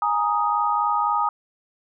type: chord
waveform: sine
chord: Ab suspended second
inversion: none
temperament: just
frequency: 830.6 / 934.4 / 1245.9 Hz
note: Ab5 / Bb5 / Eb6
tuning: 0 / +4 / +2 cents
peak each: -24 / -24 / -22 dBFS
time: 0.02-1.29 s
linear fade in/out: 2 ms
effects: none